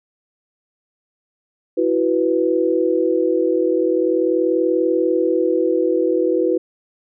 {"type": "chord", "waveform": "sine", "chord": "E suspended second", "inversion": "none", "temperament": "equal", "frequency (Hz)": [329.6, 370, 493.9], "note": ["E4", "F#4", "B4"], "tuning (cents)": [0, 0, 0], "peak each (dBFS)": -19, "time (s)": [1.77, 6.58], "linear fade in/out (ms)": 10, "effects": []}